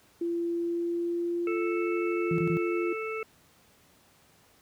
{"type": "tone with pitch glide", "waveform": "sine", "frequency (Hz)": [340.7, 347.3], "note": ["F4", "F4"], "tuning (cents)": [-43, -10], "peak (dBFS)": -27, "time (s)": [0.21, 2.93], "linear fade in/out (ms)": 5, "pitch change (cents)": 33, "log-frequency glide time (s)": [0.54, 1.86]}
{"type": "harmonic tone", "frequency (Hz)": 440, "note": "A4", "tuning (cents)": 0, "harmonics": [1, 3, 5, 6], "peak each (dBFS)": [-33, -38, -40, -41], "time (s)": [1.47, 3.23], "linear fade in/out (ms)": 2}
{"type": "tone bursts", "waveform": "sine", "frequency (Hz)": 165.4, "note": "E3", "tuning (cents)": 6, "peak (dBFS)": -26, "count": 3, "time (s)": [2.31, 2.57], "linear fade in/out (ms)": 0, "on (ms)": 72, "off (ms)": 22}
{"effects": ["pink hiss -61 dBFS RMS until 4.61 s", "high-pass 80 Hz 12 dB/octave"]}